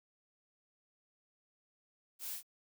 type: noise with echo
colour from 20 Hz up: blue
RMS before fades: -43 dBFS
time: 2.19-2.39 s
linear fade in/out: 50 ms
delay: 41 ms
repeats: 1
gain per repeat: -3 dB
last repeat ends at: 2.431 s
effects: none